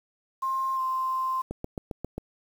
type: tone with pitch glide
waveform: sine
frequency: 1060 to 1044.2 Hz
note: C6 to C6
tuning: +22 to -4 cents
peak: -25 dBFS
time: 0.42-1.42 s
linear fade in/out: 10 ms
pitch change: -26 cents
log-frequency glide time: 0.75-0.8 s
type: click train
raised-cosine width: 2 ms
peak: -19 dBFS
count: 6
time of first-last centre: 1.51-2.18 s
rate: 7.46 Hz
effects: 8-bit